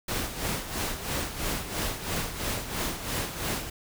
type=noise with tremolo; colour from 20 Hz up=pink; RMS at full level=-29 dBFS; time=0.08-3.7 s; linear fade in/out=5 ms; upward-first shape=sine; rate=3 Hz; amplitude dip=65%; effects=none